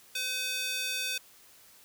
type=tone with high-pass filter; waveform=square; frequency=510 Hz; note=C5; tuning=44 cents flat; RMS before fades=-33 dBFS; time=0.15-1.18 s; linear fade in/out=5 ms; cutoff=2800 Hz; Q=1.4; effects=white hiss -57 dBFS RMS until 1.84 s